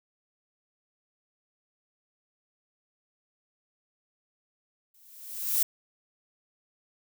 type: noise with exponential growth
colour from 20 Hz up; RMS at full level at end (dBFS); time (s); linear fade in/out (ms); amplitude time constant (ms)
violet; -22; 4.94-5.63; 5; 150
effects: none